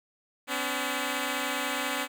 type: tone pair together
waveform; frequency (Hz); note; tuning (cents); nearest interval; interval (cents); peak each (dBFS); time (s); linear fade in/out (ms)
5% pulse; 255.2 / 285.3; C4 / C#4; -43 / +50; major second; 193; -20; 0.47-2.08; 50
effects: none